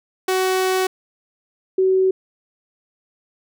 sawtooth / sine tone pair in turn, 374.5 / 377.5 Hz, F#4 / F#4, +21 / +35 cents, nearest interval unison, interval 14 cents, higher second, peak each -13 dBFS, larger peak neither, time 0.28-0.87 / 1.78-2.11 s, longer first, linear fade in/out 5 ms, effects none

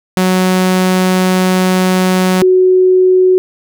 sawtooth / sine tone pair in turn, 185 / 370 Hz, F#3 / F#4, 0 / 0 cents, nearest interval octave, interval 1200 cents, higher second, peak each -5 dBFS, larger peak neither, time 0.17-2.42 / 2.42-3.38 s, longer first, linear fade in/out 0 ms, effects none

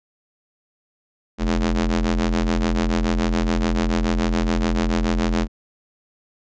sawtooth ring-modulated tone, 85 Hz, F2, 46 cents flat, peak -11 dBFS, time 1.38-5.48 s, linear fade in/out 50 ms, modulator 131 Hz, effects resampled to 16000 Hz

